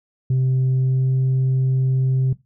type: tone with pitch glide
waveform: sine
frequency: 130 to 130.9 Hz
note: C3 to C3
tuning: -11 to +1 cents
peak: -13 dBFS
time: 0.3-2.33 s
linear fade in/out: 5 ms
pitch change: +12 cents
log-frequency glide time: 0.71-1.13 s
effects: noise-tail reverb RT60 0.2 s tail -18 dB re dry + tanh soft clip ceiling -14 dBFS